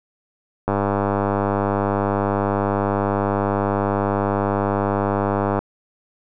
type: click train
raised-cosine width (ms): 1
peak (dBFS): -6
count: 492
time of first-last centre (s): 0.68-5.59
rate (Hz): 100
effects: none